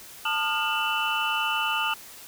sine tone cluster, 886 / 1218 / 1417 / 2677 / 2972 Hz, A5 / D#6 / F6 / E7 / F#7, +12 / -37 / +25 / +26 / +7 cents, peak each -30 dBFS, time 0.25-1.94 s, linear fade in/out 5 ms, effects white hiss -45 dBFS RMS until 2.27 s

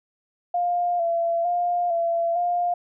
sine tone with vibrato, 690 Hz, F5, 21 cents flat, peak -20 dBFS, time 0.54-2.74 s, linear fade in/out 5 ms, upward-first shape square, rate 1.1 Hz, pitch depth 35 cents each way, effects none

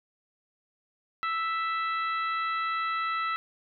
harmonic tone with a mistuned harmonic, 659.3 Hz, E5, in tune, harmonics 2 / 3 / 4 / 5 / 6, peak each -28 / -35 / -40 / -47 / -42 dBFS, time 1.23-3.36 s, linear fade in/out 0 ms, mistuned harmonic 5, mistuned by -21 cents, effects none

